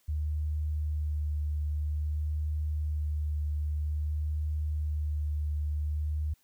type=tone with vibrato; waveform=sine; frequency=75.4 Hz; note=D2; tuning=46 cents sharp; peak=-28 dBFS; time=0.08-6.34 s; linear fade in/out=10 ms; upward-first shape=sine; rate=0.51 Hz; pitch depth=15 cents each way; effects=white hiss -69 dBFS RMS until 6.43 s

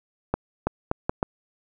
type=accelerating click train; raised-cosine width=1 ms; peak=-8 dBFS; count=5; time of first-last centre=0.34-1.229 s; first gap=330 ms; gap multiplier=0.74; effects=none

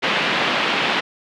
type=band-pass noise; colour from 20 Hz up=white; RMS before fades=-20 dBFS; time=0.02-1.01 s; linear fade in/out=20 ms; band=160 to 3200 Hz; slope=24 dB/octave; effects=none

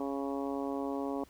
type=harmonic tone; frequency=138.59 Hz; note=C#3; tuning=in tune; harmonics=2 / 3 / 4 / 5 / 6 / 7 / 8; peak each=-35 / -39 / -41 / -43 / -45 / -46 / -47 dBFS; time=0-1.24 s; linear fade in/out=2 ms; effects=added 60 Hz sine -62 dBFS peak until 1.29 s + pink hiss -62 dBFS RMS until 1.29 s

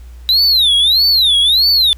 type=tone with vibrato; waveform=triangle; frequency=3865 Hz; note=B7; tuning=38 cents flat; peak=-7 dBFS; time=0.29-1.93 s; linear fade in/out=0 ms; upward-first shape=sine; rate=1.6 Hz; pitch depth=270 cents each way; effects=added 60 Hz sine -31 dBFS peak until 1.97 s + pink hiss -50 dBFS RMS until 1.97 s

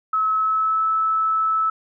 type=tone with pitch glide; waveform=sine; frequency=1291 to 1306.8 Hz; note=E6 to E6; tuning=-37 to -15 cents; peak=-17 dBFS; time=0.13-1.7 s; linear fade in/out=5 ms; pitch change=+22 cents; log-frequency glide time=0.33-0.85 s; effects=none

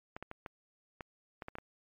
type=clicks; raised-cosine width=0.5 ms; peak=-27 dBFS; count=9; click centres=0.165 / 0.226 / 0.314 / 0.462 / 1.008 / 1.422 / 1.484 / 1.554 / 1.585 s; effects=MP3 64 kbps

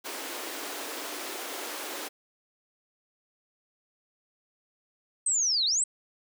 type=high-pass noise; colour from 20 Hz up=pink; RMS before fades=-37 dBFS; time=0.04-2.09 s; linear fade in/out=20 ms; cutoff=280 Hz; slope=48 dB/octave
type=linear two-way sweep; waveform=sine; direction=down then up; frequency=8360 to 3657 to 8360 Hz; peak=-23 dBFS; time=5.26-5.84 s; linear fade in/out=5 ms; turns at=5.65 s
effects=none

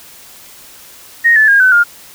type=tone with pitch steps; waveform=sine; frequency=1864.7 / 1739.8 / 1623.3 / 1514.6 / 1413.2 Hz; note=A#6 / A6 / G#6 / F#6 / F6; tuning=0 / -20 / -40 / +40 / +20 cents; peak=-5 dBFS; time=1.24-1.84 s; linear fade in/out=20 ms; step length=120 ms; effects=white hiss -38 dBFS RMS until 2.14 s

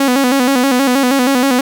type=tone with vibrato; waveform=sawtooth; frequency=261.6 Hz; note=C4; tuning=in tune; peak=-6 dBFS; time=0-1.61 s; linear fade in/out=5 ms; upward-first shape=square; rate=6.3 Hz; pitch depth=89 cents each way; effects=none

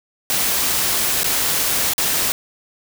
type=noise with dropouts; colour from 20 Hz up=white; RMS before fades=-19 dBFS; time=0.3-2.32 s; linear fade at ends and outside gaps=0 ms; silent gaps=1.233-1.243 / 1.935-1.981 s; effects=none

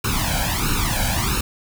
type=noise with flanger; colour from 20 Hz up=pink; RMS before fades=-21 dBFS; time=0.04-1.41 s; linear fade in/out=5 ms; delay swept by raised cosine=0.74 to 1.29 ms; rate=1.5 Hz; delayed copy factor=+1; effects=none

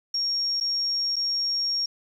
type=tone with dropouts; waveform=sine; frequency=5560 Hz; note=F8; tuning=9 cents flat; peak=-23 dBFS; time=0.14-1.86 s; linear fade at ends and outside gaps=5 ms; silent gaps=0.602-0.609 / 1.159-1.164 s; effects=9-bit

